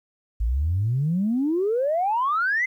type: exponential sweep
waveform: sine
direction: up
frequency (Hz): 51.91 to 2093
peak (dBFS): -19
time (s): 0.4-2.66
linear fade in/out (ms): 10
effects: tanh soft clip ceiling -15 dBFS + 10-bit